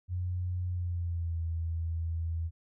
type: tone with pitch glide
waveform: sine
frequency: 90 to 82.53 Hz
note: F#2 to E2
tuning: -47 to +3 cents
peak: -30 dBFS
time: 0.08-2.51 s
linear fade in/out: 50 ms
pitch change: -150 cents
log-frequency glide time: 0.67-1.41 s
effects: none